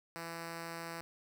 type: tone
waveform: 5% pulse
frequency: 166.9 Hz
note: E3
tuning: 22 cents sharp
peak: -30 dBFS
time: 0.16-1.01 s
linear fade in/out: 0 ms
effects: none